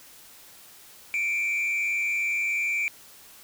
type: tone with frequency modulation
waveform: sine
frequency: 2349 Hz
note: D7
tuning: in tune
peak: -21 dBFS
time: 1.14-2.88 s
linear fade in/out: 0 ms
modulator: 101 Hz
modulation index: 0.79
effects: tanh soft clip ceiling -23 dBFS + white hiss -50 dBFS RMS until 3.43 s

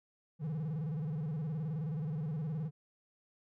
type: tone with vibrato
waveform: triangle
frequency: 154.1 Hz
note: D#3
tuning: 16 cents flat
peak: -32 dBFS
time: 0.39-2.71 s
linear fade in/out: 50 ms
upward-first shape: square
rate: 19 Hz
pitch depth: 120 cents each way
effects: none

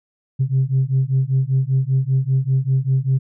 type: beating tone pair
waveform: sine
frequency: 130.3 / 135.4 Hz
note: C3 / C#3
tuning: -7 / -40 cents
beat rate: 5.1 Hz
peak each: -17 dBFS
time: 0.39-3.19 s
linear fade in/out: 20 ms
effects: tanh soft clip ceiling -10 dBFS

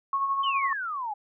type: tone with tremolo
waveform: sine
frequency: 1098 Hz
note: C#6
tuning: 17 cents flat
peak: -22 dBFS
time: 0.13-0.73 s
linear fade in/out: 2 ms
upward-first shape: sine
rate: 12 Hz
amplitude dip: 45%
type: exponential sweep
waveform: sine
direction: down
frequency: 3146 to 803 Hz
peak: -29 dBFS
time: 0.43-1.14 s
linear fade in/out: 10 ms
effects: none

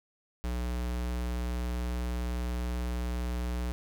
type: tone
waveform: square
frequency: 60.6 Hz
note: B1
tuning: 32 cents flat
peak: -31 dBFS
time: 0.44-3.72 s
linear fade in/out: 0 ms
effects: none

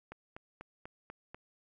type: click train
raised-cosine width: 0.5 ms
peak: -30 dBFS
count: 6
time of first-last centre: 0.12-1.345 s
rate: 4.08 Hz
effects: none

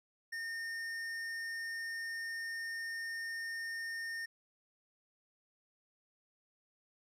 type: tone with tanh clipping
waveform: triangle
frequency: 1826 Hz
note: A#6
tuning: 36 cents flat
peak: -40 dBFS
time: 0.32-4.26 s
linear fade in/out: 10 ms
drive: 16 dB
effects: none

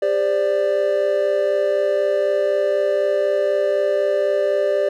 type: chord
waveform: triangle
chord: G suspended fourth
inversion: none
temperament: equal with one note detuned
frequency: 400.7 / 523.3 / 587.3 Hz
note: G4 / C5 / D5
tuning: +38 / 0 / 0 cents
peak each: -20 / -22 / -16 dBFS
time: 0.02-4.89 s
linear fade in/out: 5 ms
effects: none

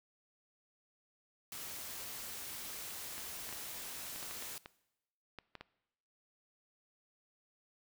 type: noise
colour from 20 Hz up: white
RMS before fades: -45 dBFS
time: 1.52-4.58 s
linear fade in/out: 2 ms
type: clicks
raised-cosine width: 0.3 ms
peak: -30 dBFS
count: 11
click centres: 3.18 / 3.49 / 3.527 / 4.16 / 4.228 / 4.311 / 4.424 / 4.659 / 5.387 / 5.553 / 5.61 s
effects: noise-tail reverb RT60 0.9 s tail -20 dB re dry

